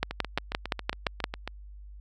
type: two click trains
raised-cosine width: 0.3 ms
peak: -17 / -9 dBFS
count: 11 / 8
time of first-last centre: 0.11-1.476 / 0.03-1.241 s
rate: 7.32 / 5.78 Hz
effects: added 50 Hz sine -43 dBFS peak until 2 s